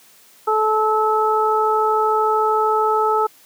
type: harmonic tone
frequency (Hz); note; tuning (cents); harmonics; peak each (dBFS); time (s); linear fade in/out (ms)
433.4; A4; -26; 1 / 2 / 3; -19 / -19 / -19; 0.47-3.27; 10
effects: white hiss -50 dBFS RMS until 3.45 s + high-pass 150 Hz 12 dB/octave